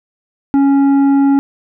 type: tone with tanh clipping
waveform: sine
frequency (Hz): 277.2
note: C#4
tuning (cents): 0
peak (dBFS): -9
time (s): 0.54-1.39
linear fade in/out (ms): 0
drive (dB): 8
effects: none